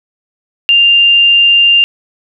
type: tone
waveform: sine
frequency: 2794 Hz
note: F7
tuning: in tune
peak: -4 dBFS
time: 0.69-1.84 s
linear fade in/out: 0 ms
effects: none